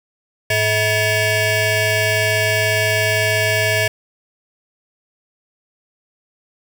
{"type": "ring-modulated tone", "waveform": "20% pulse", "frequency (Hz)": 537, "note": "C5", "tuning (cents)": 45, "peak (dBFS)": -7, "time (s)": [0.5, 3.88], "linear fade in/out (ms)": 5, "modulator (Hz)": 1180, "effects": ["8-bit"]}